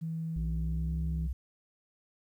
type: tone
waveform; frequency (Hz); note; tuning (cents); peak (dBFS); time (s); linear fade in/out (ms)
sine; 162.5; E3; -24; -32; 0.01-1.28; 20
type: linear two-way sweep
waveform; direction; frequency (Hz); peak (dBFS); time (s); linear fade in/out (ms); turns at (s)
sine; up then down; 58.4 to 67.7 to 63.7; -30; 0.36-1.33; 5; 1.07
effects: tanh soft clip ceiling -24 dBFS + 11-bit